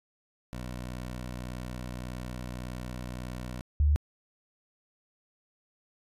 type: tone pair in turn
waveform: 15% pulse / sine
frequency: 61.74 / 73.4 Hz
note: B1 / D2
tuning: 0 / 0 cents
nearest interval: minor third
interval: 300 cents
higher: second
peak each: -30 / -20 dBFS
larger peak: second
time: 0.53-3.61 / 3.8-3.96 s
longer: first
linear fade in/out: 0 ms
effects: resampled to 32000 Hz